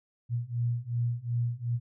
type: beating tone pair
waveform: sine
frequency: 117.9 / 120.6 Hz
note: A#2 / B2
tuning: +20 / -41 cents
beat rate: 2.7 Hz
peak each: -31 / -30 dBFS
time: 0.29-1.8 s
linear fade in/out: 50 ms
effects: none